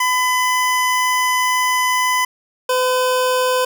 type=tone pair in turn; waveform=25% pulse; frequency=1006 / 507.1 Hz; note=B5 / B4; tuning=+32 / +46 cents; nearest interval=octave; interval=1186 cents; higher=first; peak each=-11 dBFS; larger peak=neither; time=0-2.25 / 2.69-3.65 s; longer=first; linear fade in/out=5 ms; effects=none